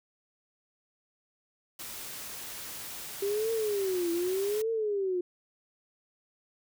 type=noise; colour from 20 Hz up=white; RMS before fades=-41 dBFS; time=1.79-4.62 s; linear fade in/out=5 ms
type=tone with vibrato; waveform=sine; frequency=392 Hz; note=G4; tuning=in tune; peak=-27 dBFS; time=3.22-5.21 s; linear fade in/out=5 ms; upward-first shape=triangle; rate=0.84 Hz; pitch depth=270 cents each way
effects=none